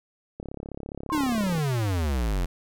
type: click train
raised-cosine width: 2 ms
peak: -22 dBFS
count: 42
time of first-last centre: 0.4-1.582 s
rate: 34.7 Hz
type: tone with exponential decay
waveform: sine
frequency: 1059 Hz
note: C6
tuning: 21 cents sharp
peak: -26 dBFS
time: 1.1-1.75 s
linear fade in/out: 0 ms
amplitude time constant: 140 ms
type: exponential sweep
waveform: square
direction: down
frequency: 322.1 to 41.26 Hz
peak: -24 dBFS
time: 1.12-2.46 s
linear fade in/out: 10 ms
effects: none